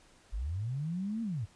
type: linear two-way sweep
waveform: sine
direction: up then down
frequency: 42.76 to 233.1 to 91 Hz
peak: -32 dBFS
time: 0.32-1.46 s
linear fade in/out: 20 ms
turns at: 1.22 s
effects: pink hiss -62 dBFS RMS until 1.55 s + resampled to 22050 Hz